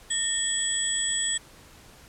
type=tone cluster; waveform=sine; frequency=1834 / 3344 / 7910 Hz; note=A#6 / G#7 / B8; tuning=-29 / +11 / +2 cents; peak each=-33 / -29 / -26 dBFS; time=0.1-1.38 s; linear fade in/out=10 ms; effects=pink hiss -51 dBFS RMS until 2.08 s + low-pass 12000 Hz 12 dB/octave